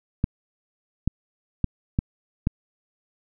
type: clicks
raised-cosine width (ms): 5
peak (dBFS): -8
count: 5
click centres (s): 0.241 / 1.076 / 1.643 / 1.989 / 2.471
effects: none

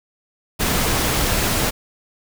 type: noise with amplitude modulation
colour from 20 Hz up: pink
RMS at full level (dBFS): -18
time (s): 0.59-1.71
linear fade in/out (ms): 20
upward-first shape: sine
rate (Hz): 275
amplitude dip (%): 30
effects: none

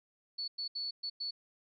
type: tone bursts at uneven times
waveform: sine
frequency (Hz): 4435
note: C#8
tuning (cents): 0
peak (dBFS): -35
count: 5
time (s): 0.38-0.48 / 0.58-0.68 / 0.75-0.91 / 1.03-1.1 / 1.2-1.31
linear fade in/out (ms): 10
effects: none

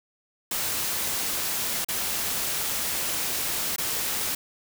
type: noise with dropouts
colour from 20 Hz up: white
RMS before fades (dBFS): -28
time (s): 0.51-4.35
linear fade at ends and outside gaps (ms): 5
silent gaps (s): 1.847-1.885 / 3.762-3.781
effects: none

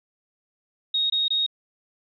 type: tone bursts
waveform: sine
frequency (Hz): 3746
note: A#7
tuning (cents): +8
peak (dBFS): -20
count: 3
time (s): 0.94-1.464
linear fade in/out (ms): 5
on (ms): 160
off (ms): 22
effects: none

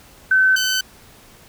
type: tone pair in turn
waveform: sine / 15% pulse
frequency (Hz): 1528 / 1521.5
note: G6 / F#6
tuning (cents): -45 / +48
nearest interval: unison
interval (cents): 7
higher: first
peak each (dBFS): -11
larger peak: neither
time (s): 0.31-0.56 / 0.56-0.81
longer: neither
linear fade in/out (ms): 5
effects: pink hiss -47 dBFS RMS until 1.48 s

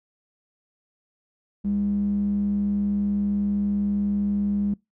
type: tone with band-pass filter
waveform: square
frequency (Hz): 67.7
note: C#2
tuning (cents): -40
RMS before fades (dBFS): -24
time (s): 1.64-4.74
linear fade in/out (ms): 5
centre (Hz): 200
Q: 8.3
effects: noise-tail reverb RT60 0.2 s tail -24 dB re dry

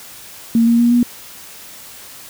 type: tone with pitch steps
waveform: sine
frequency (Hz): 230 / 233.8 / 237.6 / 241.4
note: A#3 / A#3 / A#3 / B3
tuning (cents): -23 / +5 / +33 / -39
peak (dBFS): -9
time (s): 0.55-1.03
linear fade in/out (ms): 2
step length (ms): 120
effects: white hiss -37 dBFS RMS until 2.29 s

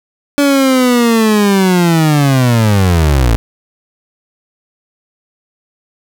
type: linear sweep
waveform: 30% pulse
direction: down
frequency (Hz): 287.8 to 53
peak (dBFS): -5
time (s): 0.38-3.36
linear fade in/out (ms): 0
effects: none

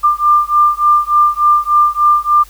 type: beating tone pair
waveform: sine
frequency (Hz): 1192 / 1195.4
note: D6 / D6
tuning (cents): +25 / +30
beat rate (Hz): 3.4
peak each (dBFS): -11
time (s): 0.03-2.44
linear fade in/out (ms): 20
effects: added 50 Hz sine -39 dBFS peak until 2.49 s + white hiss -43 dBFS RMS until 2.49 s

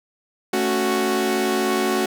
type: chord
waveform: sawtooth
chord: F# minor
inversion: first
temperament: equal with one note detuned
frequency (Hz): 221 / 277.2 / 370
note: A3 / C#4 / F#4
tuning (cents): +8 / 0 / 0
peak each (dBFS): -21 / -22 / -17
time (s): 0.53-2.06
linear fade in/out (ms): 5
effects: none

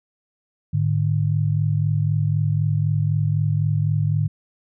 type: tone pair together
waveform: sine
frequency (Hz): 106.07 / 150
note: G#2 / D3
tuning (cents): +37 / +37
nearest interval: tritone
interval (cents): 600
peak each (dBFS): -20 / -20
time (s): 0.73-4.28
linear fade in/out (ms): 10
effects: none

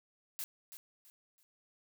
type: noise with echo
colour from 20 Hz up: blue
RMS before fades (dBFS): -40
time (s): 0.39-0.44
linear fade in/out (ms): 0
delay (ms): 330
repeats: 3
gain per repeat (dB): -10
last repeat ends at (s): 1.43
effects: none

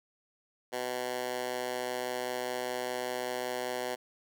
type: tone with high-pass filter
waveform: 10% pulse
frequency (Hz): 125.1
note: B2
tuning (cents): +23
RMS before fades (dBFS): -35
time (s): 0.72-3.96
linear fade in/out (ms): 20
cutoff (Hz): 470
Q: 1
effects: none

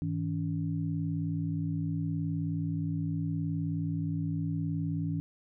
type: tone cluster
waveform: sine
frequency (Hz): 100.8 / 160 / 283.2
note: G2 / D#3 / C#4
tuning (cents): +49 / +49 / +37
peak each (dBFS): -36 / -31 / -36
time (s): 0.02-5.2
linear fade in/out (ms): 0
effects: none

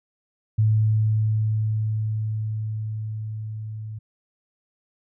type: tone with level ramp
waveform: sine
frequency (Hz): 108.6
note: A2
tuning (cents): -22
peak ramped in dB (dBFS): -15 to -31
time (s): 0.58-3.99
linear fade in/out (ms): 10
effects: none

